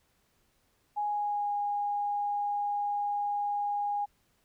sine tone with pitch glide, 830.6 to 819.6 Hz, G#5 to G#5, 0 to -23 cents, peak -28 dBFS, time 0.96-4.06 s, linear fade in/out 20 ms, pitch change -23 cents, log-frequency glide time 1.06-1.53 s, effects pink hiss -71 dBFS RMS until 4.44 s

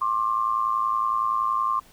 sine tone pair together, 1064 / 1174.7 Hz, C6 / D6, +29 / 0 cents, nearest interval major second, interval 171 cents, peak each -23 / -25 dBFS, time 0.01-1.8 s, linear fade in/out 10 ms, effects pink hiss -54 dBFS RMS until 1.92 s

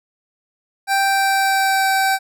25% pulse tone with pitch glide, 784 to 772.8 Hz, G5 to G5, 0 to -25 cents, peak -11 dBFS, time 0.87-2.19 s, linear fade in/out 50 ms, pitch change -25 cents, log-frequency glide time 1.02-1.87 s, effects none

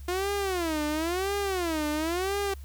sawtooth tone with vibrato, 348.3 Hz, F4, 5 cents flat, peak -23 dBFS, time 0.08-2.54 s, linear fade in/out 5 ms, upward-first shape sine, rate 0.97 Hz, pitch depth 260 cents each way, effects added 69 Hz sine -39 dBFS peak until 2.64 s + white hiss -58 dBFS RMS until 2.64 s

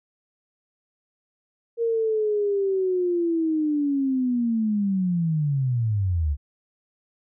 sine linear sweep, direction down, 468 to 67.9 Hz, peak -20 dBFS, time 1.77-6.37 s, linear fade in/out 50 ms, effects none

